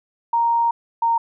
sine tone pair in turn, 932.3 / 924.3 Hz, A#5 / A#5, 0 / -15 cents, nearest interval unison, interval 15 cents, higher first, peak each -15 dBFS, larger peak neither, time 0.33-0.71 / 1.02-1.18 s, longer first, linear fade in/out 5 ms, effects none

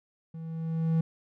triangle tone with level ramp, 162.5 Hz, E3, 24 cents flat, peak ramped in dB -36 to -19 dBFS, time 0.34-1.01 s, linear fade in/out 5 ms, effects none

